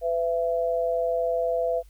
sine tone pair together, 503 / 671 Hz, B4 / E5, +32 / +31 cents, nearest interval perfect fourth, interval 499 cents, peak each -25 dBFS, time 0.01-1.83 s, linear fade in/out 50 ms, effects added 50 Hz sine -48 dBFS peak until 1.89 s + white hiss -64 dBFS RMS until 1.89 s

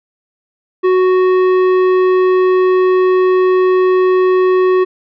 triangle tone with tanh clipping, 370 Hz, F#4, in tune, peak -10 dBFS, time 0.83-4.85 s, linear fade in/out 20 ms, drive 16 dB, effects none

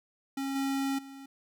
square tone with level steps, 272.6 Hz, C#4, 29 cents flat, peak -32 / -29 / -45 dBFS, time 0.37-1.26 s, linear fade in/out 5 ms, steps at 0.55 / 0.98 s, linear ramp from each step 10 ms, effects none

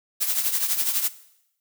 blue noise with tremolo, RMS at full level -21 dBFS, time 0.2-1.09 s, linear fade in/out 20 ms, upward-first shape triangle, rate 12 Hz, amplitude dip 70%, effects noise-tail reverb RT60 0.8 s tail -17 dB re dry

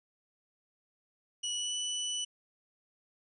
25% pulse tone with pitch glide, 2937 to 2973 Hz, F#7 to F#7, -13 to +8 cents, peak -29 dBFS, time 1.43-2.25 s, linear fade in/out 10 ms, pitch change +21 cents, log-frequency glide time 1.54-1.75 s, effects resampled to 24000 Hz

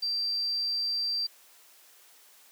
sine tone, 4699 Hz, D8, in tune, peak -27 dBFS, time 0.02-1.27 s, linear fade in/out 10 ms, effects white hiss -57 dBFS RMS until 2.51 s + high-pass 400 Hz 12 dB/octave

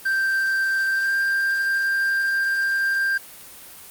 triangle tone with pitch glide, 1568 to 1587.1 Hz, G6 to G6, 0 to +21 cents, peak -17 dBFS, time 0.05-3.18 s, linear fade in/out 10 ms, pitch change +21 cents, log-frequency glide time 0.9-1.15 s, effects white hiss -42 dBFS RMS until 3.9 s + Opus 24 kbps

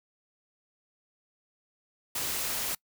white noise, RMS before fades -32 dBFS, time 2.15-2.75 s, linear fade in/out 5 ms, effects noise-tail reverb RT60 0.1 s tail -25 dB re dry

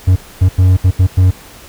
triangle tone bursts at uneven times, 92.4 Hz, F#2, 2 cents flat, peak -3 dBFS, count 6, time 0.07-0.16 / 0.41-0.49 / 0.58-0.77 / 0.84-0.91 / 0.99-1.07 / 1.17-1.31 s, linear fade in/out 10 ms, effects pink hiss -37 dBFS RMS until 1.68 s

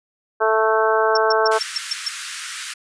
harmonic tone, 220 Hz, A3, in tune, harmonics 2 / 3 / 4 / 5 / 6 / 7, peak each -19 / -21 / -22 / -23 / -24 / -24 dBFS, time 0.4-1.59 s, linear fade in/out 20 ms
sine tone bursts, 5420 Hz, E8, 47 cents sharp, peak -18 dBFS, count 7, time 1.15-2.084 s, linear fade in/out 5 ms, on 22 ms, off 130 ms
pink high-pass noise, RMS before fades -30 dBFS, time 1.51-2.74 s, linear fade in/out 10 ms, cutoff 1300 Hz, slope 48 dB/octave
effects resampled to 22050 Hz

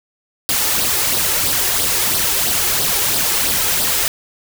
white noise with flanger, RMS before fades -17 dBFS, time 0.49-4.08 s, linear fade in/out 0 ms, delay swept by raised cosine 0.21 to 2.41 ms, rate 3 Hz, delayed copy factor +0.55, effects none

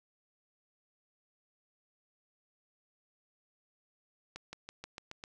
accelerating click train, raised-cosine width 0.2 ms, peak -26 dBFS, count 7, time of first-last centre 4.36-5.239 s, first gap 170 ms, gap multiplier 0.94, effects none

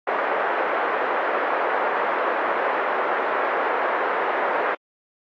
pink band-pass noise, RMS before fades -23 dBFS, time 0.07-4.75 s, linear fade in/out 5 ms, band 440 to 1800 Hz, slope 24 dB/octave, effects AAC 48 kbps

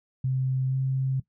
sine tone with pitch glide, 130.81 to 132.64 Hz, C3 to C3, 0 to +24 cents, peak -23 dBFS, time 0.24-1.2 s, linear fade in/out 5 ms, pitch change +24 cents, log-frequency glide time 0.68-0.75 s, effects noise-tail reverb RT60 0.1 s tail -17 dB re dry

